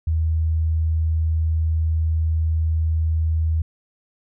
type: tone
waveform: sine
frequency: 80 Hz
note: D#2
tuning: 49 cents sharp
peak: -17 dBFS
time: 0.07-3.62 s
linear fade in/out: 5 ms
effects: none